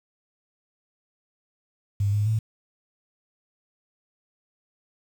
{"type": "tone with pitch steps", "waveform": "sine", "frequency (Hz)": [101, 104.1, 110.2], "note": ["G#2", "G#2", "A2"], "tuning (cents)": [-48, 5, 3], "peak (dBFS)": -20, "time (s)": [2, 2.39], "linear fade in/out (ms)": 5, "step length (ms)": 130, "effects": ["8-bit"]}